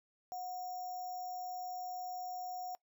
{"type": "tone with sample-and-hold", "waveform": "sine", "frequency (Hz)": 731, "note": "F#5", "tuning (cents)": -21, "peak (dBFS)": -39, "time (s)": [0.32, 2.75], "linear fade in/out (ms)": 0, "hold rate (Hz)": 6300, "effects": ["noise-tail reverb RT60 0.1 s tail -23 dB re dry"]}